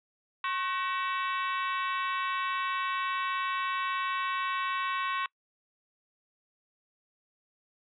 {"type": "harmonic tone with a mistuned harmonic", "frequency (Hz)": 378.6, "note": "F#4", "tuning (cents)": 40, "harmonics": [3, 4, 5, 6, 7, 8, 9, 10], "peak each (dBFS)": [-31, -38, -39, -42, -39, -45, -46, -47], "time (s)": [0.44, 5.26], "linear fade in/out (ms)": 2, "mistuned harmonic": 3, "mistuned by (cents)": -70, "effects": ["noise-tail reverb RT60 0.1 s tail -25 dB re dry"]}